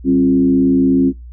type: tone with frequency modulation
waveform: sine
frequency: 266.8 Hz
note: C4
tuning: 34 cents sharp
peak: -9 dBFS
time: 0.04-1.13 s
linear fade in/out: 50 ms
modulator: 76.3 Hz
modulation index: 0.74
effects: noise-tail reverb RT60 0.2 s tail -24 dB re dry + added 60 Hz sine -31 dBFS peak until 1.32 s